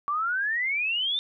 sine exponential sweep, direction up, 1134 to 3632 Hz, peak -24 dBFS, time 0.08-1.19 s, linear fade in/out 0 ms, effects none

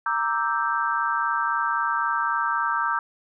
sine chord, E half-diminished seventh, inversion second, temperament equal, 932.3 / 1174.7 / 1318.5 / 1568 Hz, Bb5 / D6 / E6 / G6, 0 / 0 / 0 / 0 cents, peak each -27 dBFS, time 0.06-2.99 s, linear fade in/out 2 ms, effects none

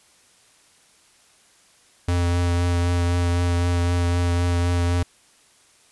square tone with vibrato, 87.31 Hz, F2, in tune, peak -19 dBFS, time 2.08-5.03 s, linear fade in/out 5 ms, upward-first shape triangle, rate 3.9 Hz, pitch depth 17 cents each way, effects white hiss -56 dBFS RMS until 5.91 s + resampled to 24000 Hz

